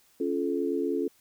sine chord, Db augmented, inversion none, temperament just, 277.2 / 346.5 / 433.1 Hz, Db4 / F4 / A4, 0 / -14 / -27 cents, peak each -30 dBFS, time 0.2-1.08 s, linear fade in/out 5 ms, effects white hiss -63 dBFS RMS until 1.2 s

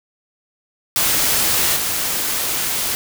white noise with level steps, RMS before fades -17 / -21 dBFS, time 0.96-2.95 s, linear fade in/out 0 ms, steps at 1.76 s, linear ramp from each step 5 ms, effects none

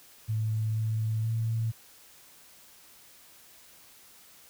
sine tone with pitch steps, 109.5 / 110.3 / 113.1 Hz, A2 / A2 / A2, -8 / +5 / +48 cents, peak -26 dBFS, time 0.28-1.72 s, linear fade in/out 20 ms, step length 480 ms, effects white hiss -55 dBFS RMS until 4.49 s

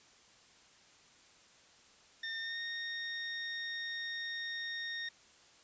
25% pulse tone with pitch glide, 1813 to 1850 Hz, A#6 to A#6, -49 to -14 cents, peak -34 dBFS, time 2.23-5.09 s, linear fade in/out 5 ms, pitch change +35 cents, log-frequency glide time 2.39-2.59 s, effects white hiss -62 dBFS RMS until 5.63 s + resampled to 16000 Hz

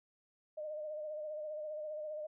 sine tone with vibrato, 610 Hz, D#5, 34 cents flat, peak -39 dBFS, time 0.57-2.27 s, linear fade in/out 10 ms, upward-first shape sine, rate 15 Hz, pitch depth 39 cents each way, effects none

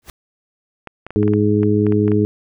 pink noise with exponential growth, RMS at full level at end -31 dBFS, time 0.02-0.1 s, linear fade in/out 1 ms, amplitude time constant 16 ms
clicks, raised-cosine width 0.5 ms, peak -16 dBFS, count 11, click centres 0.873 / 1.066 / 1.106 / 1.23 / 1.279 / 1.336 / 1.632 / 1.867 / 1.923 / 2.08 / 2.118 s
harmonic tone, 104.6 Hz, G#2, 13 cents sharp, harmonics 1 / 2 / 3 / 4, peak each -18 / -18 / -18 / -18 dBFS, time 1.16-2.25 s, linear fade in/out 0 ms
effects none

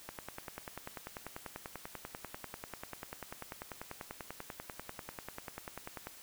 click train, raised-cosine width 0.5 ms, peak -26 dBFS, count 62, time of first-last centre 0.09-6.07 s, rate 10.2 Hz, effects white hiss -54 dBFS RMS until 6.22 s

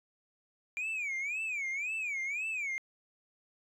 sine tone with vibrato, 2362 Hz, D7, 9 cents sharp, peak -30 dBFS, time 0.77-2.78 s, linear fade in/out 0 ms, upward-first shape sine, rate 1.9 Hz, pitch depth 200 cents each way, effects tanh soft clip ceiling -32 dBFS

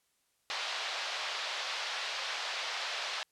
white band-pass noise, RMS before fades -37 dBFS, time 0.5-3.23 s, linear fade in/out 0 ms, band 580 to 4600 Hz, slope 24 dB/octave, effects white hiss -75 dBFS RMS until 3.31 s + low-pass 12000 Hz 12 dB/octave

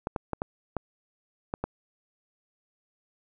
clicks, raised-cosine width 1 ms, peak -15 dBFS, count 7, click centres 0.071 / 0.162 / 0.333 / 0.419 / 0.767 / 1.539 / 1.64 s, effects none

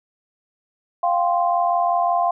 sine chord, F suspended second, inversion none, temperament equal, 698.5 / 784 / 1046.5 Hz, F5 / G5 / C6, 0 / 0 / 0 cents, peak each -18 / -24 / -23 dBFS, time 1.03-2.31 s, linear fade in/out 5 ms, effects none

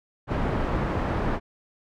pink low-pass noise, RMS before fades -26 dBFS, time 0.27-1.4 s, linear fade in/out 50 ms, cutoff 1300 Hz, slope 12 dB/octave, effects none

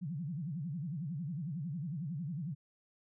sine tone with vibrato, 157.5 Hz, D#3, 21 cents sharp, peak -36 dBFS, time 0.01-2.55 s, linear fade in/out 20 ms, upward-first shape sine, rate 11 Hz, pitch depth 270 cents each way, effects none

